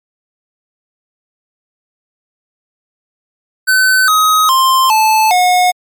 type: tone with pitch steps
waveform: square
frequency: 1519 / 1262.7 / 1049.6 / 872.4 / 725.2 Hz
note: F#6 / D#6 / C6 / A5 / F#5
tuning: +45 / +25 / +5 / -15 / -35 cents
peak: -8 dBFS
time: 3.67-5.72 s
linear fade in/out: 20 ms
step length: 410 ms
effects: MP3 96 kbps